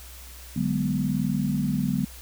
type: chord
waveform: sine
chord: G# half-diminished seventh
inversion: second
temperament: equal with one note detuned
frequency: 146.83 / 187.47 / 207.7 / 246.9 Hz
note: D3 / F#3 / G#3 / B3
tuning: 0 / +23 / 0 / 0 cents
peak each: -28 dBFS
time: 0.56-2.05 s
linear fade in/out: 5 ms
effects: added 62 Hz sine -43 dBFS peak until 2.21 s + white hiss -46 dBFS RMS until 2.21 s